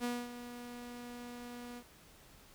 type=tone with ADSR envelope; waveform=sawtooth; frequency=242.3 Hz; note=B3; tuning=33 cents flat; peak=-29 dBFS; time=0-1.84 s; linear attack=41 ms; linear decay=240 ms; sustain=-12 dB; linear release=68 ms; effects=pink hiss -60 dBFS RMS until 2.54 s